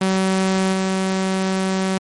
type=tone with level steps; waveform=sawtooth; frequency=189.8 Hz; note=F#3; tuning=44 cents sharp; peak=-12 / -14 dBFS; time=0.01-1.98 s; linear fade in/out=5 ms; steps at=0.72 s; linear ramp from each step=20 ms; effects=MP3 48 kbps